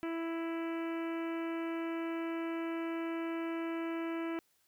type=harmonic tone; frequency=330.7 Hz; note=E4; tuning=6 cents sharp; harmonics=1 / 2 / 3 / 4 / 5 / 6 / 7 / 8 / 9; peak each=-35 / -45 / -48 / -48 / -51 / -53 / -51 / -56 / -58 dBFS; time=0.03-4.39 s; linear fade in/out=0 ms; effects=white hiss -73 dBFS RMS until 4.67 s